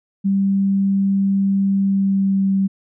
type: tone with pitch glide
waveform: sine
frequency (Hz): 196 to 194.08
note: G3 to G3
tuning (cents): 0 to -17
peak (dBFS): -14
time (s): 0.24-2.68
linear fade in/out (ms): 20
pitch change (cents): -17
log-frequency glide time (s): 1.81-2.5
effects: none